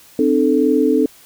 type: chord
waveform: sine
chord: A diminished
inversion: first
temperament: equal with one note detuned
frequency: 261.6 / 303.5 / 440 Hz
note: C4 / Eb4 / A4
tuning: 0 / -43 / 0 cents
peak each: -16 dBFS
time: 0.19-1.06 s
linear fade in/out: 2 ms
effects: white hiss -46 dBFS RMS until 1.25 s